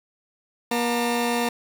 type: tone pair together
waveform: 15% pulse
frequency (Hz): 238.5 / 904.4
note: A#3 / A5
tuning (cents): +40 / +47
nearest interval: octave + major seventh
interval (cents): 2307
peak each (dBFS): -16 / -23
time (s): 0.71-1.49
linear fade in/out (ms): 5
effects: 8-bit